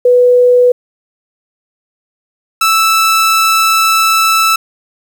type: tone pair in turn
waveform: sine / sawtooth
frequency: 493.5 / 1317.5 Hz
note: B4 / E6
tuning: -1 / -1 cents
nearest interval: octave + perfect fourth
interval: 1700 cents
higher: second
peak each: -4 dBFS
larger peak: neither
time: 0.05-0.72 / 2.61-4.56 s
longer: second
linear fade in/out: 5 ms
effects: 7-bit